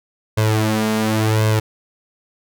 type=tone with flanger; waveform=sawtooth; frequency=108.9 Hz; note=A2; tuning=17 cents flat; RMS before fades=-17 dBFS; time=0.37-1.6 s; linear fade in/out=10 ms; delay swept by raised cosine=1.9 to 4.4 ms; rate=0.92 Hz; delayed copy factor=+0.8; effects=none